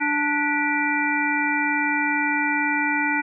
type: harmonic tone with a mistuned harmonic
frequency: 293.7 Hz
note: D4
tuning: in tune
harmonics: 1 / 3 / 5 / 7 / 8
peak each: -26 / -26 / -26 / -26 / -26 dBFS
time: 0-3.22 s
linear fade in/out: 20 ms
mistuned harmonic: 7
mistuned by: -88 cents
effects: none